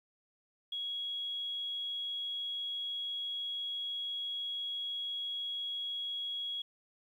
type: tone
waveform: sine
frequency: 3322 Hz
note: G#7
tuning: in tune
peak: -35 dBFS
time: 0.72-6.62 s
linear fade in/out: 5 ms
effects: 11-bit